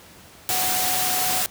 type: tone in noise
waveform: sine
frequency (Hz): 740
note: F#5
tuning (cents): 0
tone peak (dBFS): -28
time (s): 0.5-1.42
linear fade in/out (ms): 0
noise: white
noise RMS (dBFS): -23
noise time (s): 0.49-1.46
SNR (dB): -8
effects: pink hiss -47 dBFS RMS until 1.5 s + high-pass 60 Hz 12 dB/octave